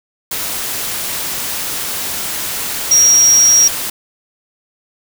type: tone in noise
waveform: sine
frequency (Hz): 5660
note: F8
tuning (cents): +22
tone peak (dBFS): -6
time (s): 2.91-3.68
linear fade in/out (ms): 5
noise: white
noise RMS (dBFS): -21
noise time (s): 0.31-3.9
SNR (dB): +12
effects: none